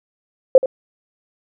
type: tone with echo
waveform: sine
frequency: 523.3 Hz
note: C5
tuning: in tune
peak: -3 dBFS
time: 0.55-0.58 s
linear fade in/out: 2 ms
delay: 79 ms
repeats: 1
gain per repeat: -13 dB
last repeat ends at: 0.659 s
effects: none